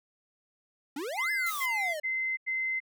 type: exponential two-way sweep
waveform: square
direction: up then down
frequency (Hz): 261.6 to 1760 to 589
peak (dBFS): -34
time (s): 0.96-2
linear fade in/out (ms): 5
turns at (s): 1.31
type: tone bursts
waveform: sine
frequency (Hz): 2065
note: C7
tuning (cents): -23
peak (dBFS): -28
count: 4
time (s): 1.17-2.803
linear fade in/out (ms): 20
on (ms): 340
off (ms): 91
type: noise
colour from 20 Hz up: blue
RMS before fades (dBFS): -39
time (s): 1.46-1.66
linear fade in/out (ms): 5
effects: none